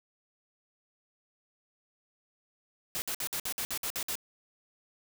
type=noise bursts; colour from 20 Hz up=white; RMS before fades=-34 dBFS; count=10; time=2.95-4.154 s; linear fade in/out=0 ms; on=70 ms; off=56 ms; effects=none